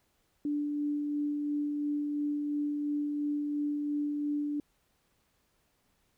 sine tone with tremolo, 293 Hz, D4, 4 cents flat, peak -28 dBFS, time 0.45-4.6 s, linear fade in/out 2 ms, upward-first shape sine, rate 2.9 Hz, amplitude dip 25%, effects pink hiss -73 dBFS RMS until 6.17 s

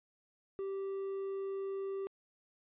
sine tone with hard clipping, 390 Hz, G4, 9 cents flat, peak -37 dBFS, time 0.59-2.07 s, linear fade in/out 0 ms, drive 3 dB, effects resampled to 8000 Hz

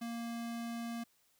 square tone, 233.1 Hz, A#3, in tune, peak -39 dBFS, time 0.01-1.04 s, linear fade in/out 10 ms, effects white hiss -72 dBFS RMS until 1.39 s

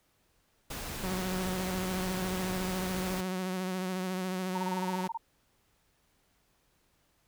pink noise, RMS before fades -39 dBFS, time 0.7-3.21 s, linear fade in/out 5 ms
sawtooth tone with vibrato, 185.3 Hz, F#3, 3 cents sharp, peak -28 dBFS, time 1.03-5.08 s, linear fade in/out 10 ms, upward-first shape sine, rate 14 Hz, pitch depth 32 cents each way
sine tone bursts, 916 Hz, A#5, 31 cents flat, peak -32 dBFS, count 12, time 4.55-5.175 s, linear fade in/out 5 ms, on 31 ms, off 23 ms
effects pink hiss -71 dBFS RMS until 7.27 s

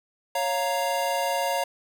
square chord, Bb minor, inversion first, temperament equal, 554.4 / 698.5 / 932.3 Hz, Db5 / F5 / Bb5, 0 / 0 / 0 cents, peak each -29 dBFS, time 0.35-1.64 s, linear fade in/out 5 ms, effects none

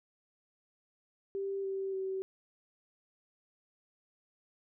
sine tone with pitch steps, 392.5 / 387.1 / 381.8 Hz, G4 / G4 / G4, +2 / -22 / -46 cents, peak -33 dBFS, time 1.35-2.22 s, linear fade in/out 0 ms, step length 290 ms, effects none

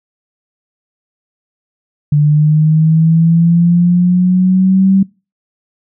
sine linear sweep, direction up, 146.6 to 194.3 Hz, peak -6 dBFS, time 2.12-5.03 s, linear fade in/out 5 ms, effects noise-tail reverb RT60 0.3 s tail -24 dB re dry

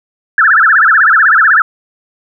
sine tone with vibrato, 1516 Hz, F#6, 42 cents sharp, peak -4 dBFS, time 0.38-1.62 s, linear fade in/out 2 ms, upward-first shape sine, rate 16 Hz, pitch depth 280 cents each way, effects none

